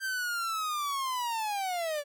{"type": "linear sweep", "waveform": "45% pulse", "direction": "down", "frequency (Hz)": [1579, 567], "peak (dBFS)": -30, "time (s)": [0, 2.04], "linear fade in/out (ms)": 50, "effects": []}